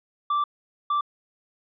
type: tone bursts at uneven times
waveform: triangle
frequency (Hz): 1170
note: D6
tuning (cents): -7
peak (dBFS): -19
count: 2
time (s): 0.3-0.44 / 0.9-1.01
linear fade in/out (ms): 5
effects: resampled to 11025 Hz